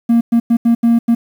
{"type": "tone bursts at uneven times", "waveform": "triangle", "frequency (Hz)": 233.1, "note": "A#3", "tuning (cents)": 0, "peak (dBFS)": -5, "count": 6, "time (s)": [[0.09, 0.21], [0.32, 0.4], [0.5, 0.57], [0.65, 0.75], [0.83, 0.99], [1.08, 1.15]], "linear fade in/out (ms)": 10, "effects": ["tanh soft clip ceiling -2 dBFS", "7-bit"]}